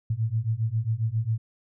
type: beating tone pair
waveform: sine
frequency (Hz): 108.2 / 115.6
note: A2 / A#2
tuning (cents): -29 / -14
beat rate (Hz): 7.4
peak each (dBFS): -27 / -26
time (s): 0.1-1.38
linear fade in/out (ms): 5
effects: none